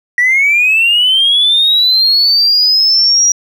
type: linear sweep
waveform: triangle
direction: up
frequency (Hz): 1918 to 5780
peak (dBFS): -4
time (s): 0.18-3.32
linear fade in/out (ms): 2
effects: tanh soft clip ceiling -4 dBFS